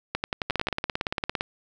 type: two click trains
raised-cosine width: 0.3 ms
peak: -10 / -10 dBFS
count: 7 / 17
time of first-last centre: 0.15-0.686 / 0.5-1.409 s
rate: 11.2 / 17.6 Hz
effects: none